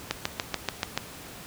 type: click train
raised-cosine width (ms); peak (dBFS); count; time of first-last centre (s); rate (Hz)
0.2; -8; 7; 0.11-0.976; 6.93
effects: pink hiss -43 dBFS RMS until 1.46 s + high-pass 60 Hz 12 dB/octave